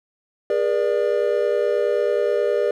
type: tone cluster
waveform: triangle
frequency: 410.1 / 479.5 / 592 Hz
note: G#4 / A#4 / D5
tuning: -22 / +49 / +14 cents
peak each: -20 dBFS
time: 0.5-2.71 s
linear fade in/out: 2 ms
effects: none